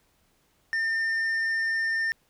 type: tone with tanh clipping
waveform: triangle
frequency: 1806 Hz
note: A6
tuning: 45 cents sharp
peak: -25 dBFS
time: 0.73-2.12 s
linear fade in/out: 0 ms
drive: 9 dB
effects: pink hiss -67 dBFS RMS until 2.29 s